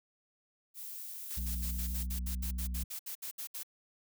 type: noise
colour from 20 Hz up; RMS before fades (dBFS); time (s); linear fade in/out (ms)
violet; -44; 0.74-2.07; 50
type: noise bursts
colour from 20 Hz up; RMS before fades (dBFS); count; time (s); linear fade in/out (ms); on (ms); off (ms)
blue; -41; 15; 1.3-3.633; 10; 93; 67
type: harmonic tone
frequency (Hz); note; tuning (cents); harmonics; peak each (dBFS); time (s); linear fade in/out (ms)
61.74; B1; 0; 1 / 3 / 4; -34 / -46 / -56; 1.37-2.84; 5
effects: none